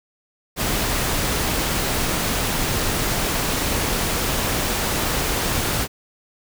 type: noise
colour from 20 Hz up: pink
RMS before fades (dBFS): -22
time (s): 0.56-5.88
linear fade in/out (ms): 50
effects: none